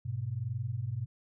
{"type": "tone pair together", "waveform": "sine", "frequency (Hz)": [102.5, 123.97], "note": ["G#2", "B2"], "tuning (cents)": [-22, 7], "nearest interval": "minor third", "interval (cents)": 329, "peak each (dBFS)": [-36, -34], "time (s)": [0.05, 1.06], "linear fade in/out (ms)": 10, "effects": []}